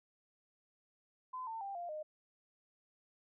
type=tone with pitch steps; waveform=sine; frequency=1020 / 898.3 / 791.1 / 696.7 / 613.5 Hz; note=C6 / A5 / G5 / F5 / D#5; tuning=-44 / +36 / +16 / -4 / -25 cents; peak=-40 dBFS; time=1.33-2.03 s; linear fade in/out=10 ms; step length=140 ms; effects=none